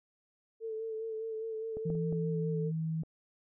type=tone with vibrato; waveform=sine; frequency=443.9 Hz; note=A4; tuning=15 cents sharp; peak=-35 dBFS; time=0.6-2.72 s; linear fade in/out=50 ms; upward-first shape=sine; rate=4.9 Hz; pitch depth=28 cents each way
type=clicks; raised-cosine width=2 ms; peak=-29 / -27 / -35 / -29 / -35 dBFS; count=5; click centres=1.77 / 1.902 / 1.952 / 2.126 / 3.034 s
type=tone with pitch glide; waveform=sine; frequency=164.81 to 160.4 Hz; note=E3 to E3; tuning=0 to -47 cents; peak=-31 dBFS; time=1.85-3.03 s; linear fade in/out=10 ms; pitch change=-47 cents; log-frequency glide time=2.16-2.64 s
effects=none